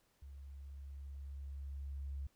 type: tone with level ramp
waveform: sine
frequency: 69.3 Hz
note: C#2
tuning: in tune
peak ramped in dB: -49 to -39 dBFS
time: 0.22-2.27 s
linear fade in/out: 5 ms
effects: pink hiss -75 dBFS RMS until 2.35 s